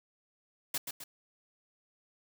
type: noise with echo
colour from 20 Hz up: white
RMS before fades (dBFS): -33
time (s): 0.74-0.78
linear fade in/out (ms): 5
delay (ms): 130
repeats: 2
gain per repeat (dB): -6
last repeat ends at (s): 1.04
effects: none

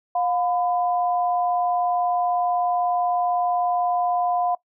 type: tone pair together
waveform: sine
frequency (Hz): 711.1 / 1005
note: F5 / B5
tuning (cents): +31 / +30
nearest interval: tritone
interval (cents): 599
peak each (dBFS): -20 / -28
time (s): 0.15-4.55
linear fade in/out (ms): 5
effects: noise-tail reverb RT60 0.1 s tail -20 dB re dry

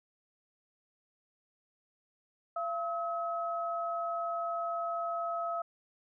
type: tone pair together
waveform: sine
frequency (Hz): 681 / 1283.6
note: F5 / E6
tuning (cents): -44 / -46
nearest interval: major seventh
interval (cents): 1098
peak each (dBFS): -34 / -35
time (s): 2.56-5.62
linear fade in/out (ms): 5
effects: none

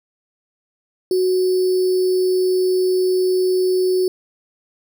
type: tone with sample-and-hold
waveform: sine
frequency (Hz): 369.7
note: F#4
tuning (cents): -1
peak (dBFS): -14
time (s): 1.11-4.08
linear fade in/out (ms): 2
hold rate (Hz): 4900
effects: none

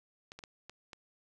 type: clicks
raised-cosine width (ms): 0.2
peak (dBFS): -29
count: 5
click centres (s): 0.319 / 0.39 / 0.438 / 0.696 / 0.932
effects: none

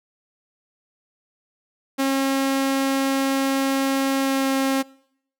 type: tone with pitch glide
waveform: sawtooth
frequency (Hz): 270.8 to 268.9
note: C#4 to C4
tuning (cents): -40 to +47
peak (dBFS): -15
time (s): 1.98-4.83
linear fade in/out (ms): 20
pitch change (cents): -13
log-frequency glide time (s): 4.18-4.5
effects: noise-tail reverb RT60 0.7 s tail -24 dB re dry

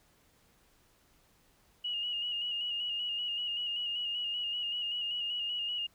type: tone with vibrato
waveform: sine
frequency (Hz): 2879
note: F#7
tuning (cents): -48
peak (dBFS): -32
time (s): 1.84-5.87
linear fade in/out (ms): 10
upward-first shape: square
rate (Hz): 5.2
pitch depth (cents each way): 29
effects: pink hiss -67 dBFS RMS until 5.94 s

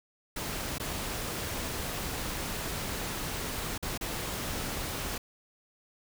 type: noise with dropouts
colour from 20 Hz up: pink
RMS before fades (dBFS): -35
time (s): 0.36-5.18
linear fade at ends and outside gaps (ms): 5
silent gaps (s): 0.783-0.798 / 3.779-3.826 / 3.977-4.01
effects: none

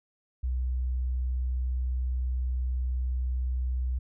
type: tone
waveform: sine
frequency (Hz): 62.9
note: B1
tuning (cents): +32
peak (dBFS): -26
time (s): 0.43-3.99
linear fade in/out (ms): 10
effects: none

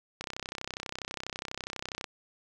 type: click train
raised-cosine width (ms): 0.2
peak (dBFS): -18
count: 60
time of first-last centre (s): 0.21-2.042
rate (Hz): 32.2
effects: none

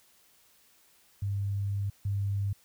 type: tone pair in turn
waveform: sine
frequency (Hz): 99.9 / 99.9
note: G2 / G2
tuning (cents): +33 / +33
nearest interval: unison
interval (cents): 0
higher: neither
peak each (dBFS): -28 / -27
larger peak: second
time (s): 1.22-1.9 / 2.05-2.53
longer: first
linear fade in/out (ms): 5
effects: white hiss -63 dBFS RMS until 2.64 s

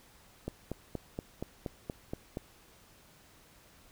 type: click train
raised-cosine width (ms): 2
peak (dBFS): -22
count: 9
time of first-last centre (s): 0.48-2.371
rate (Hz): 4.23
effects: pink hiss -60 dBFS RMS until 3.91 s

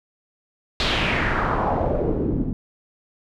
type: noise with low-pass filter sweep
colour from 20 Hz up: pink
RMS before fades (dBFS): -22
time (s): 0.8-2.53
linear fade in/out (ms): 0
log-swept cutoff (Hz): 4000 to 220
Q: 2.7
effects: none

